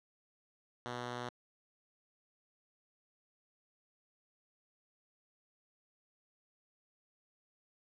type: tone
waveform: 5% pulse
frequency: 122.3 Hz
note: B2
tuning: 16 cents flat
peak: -28 dBFS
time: 0.86-1.29 s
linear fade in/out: 0 ms
effects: low-pass 5000 Hz 12 dB/octave